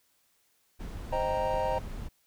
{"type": "noise", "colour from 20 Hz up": "brown", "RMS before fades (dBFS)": -38, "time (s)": [0.79, 2.09], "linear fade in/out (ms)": 20}
{"type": "chord", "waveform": "triangle", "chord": "C minor seventh", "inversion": "none", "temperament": "equal", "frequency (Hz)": [523.3, 622.3, 784, 932.3], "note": ["C5", "Eb5", "G5", "Bb5"], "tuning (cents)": [0, 0, 0, 0], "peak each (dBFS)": [-30, -31, -33, -30], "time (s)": [1.12, 1.79], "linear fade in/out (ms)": 10}
{"effects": ["white hiss -70 dBFS RMS until 2.26 s"]}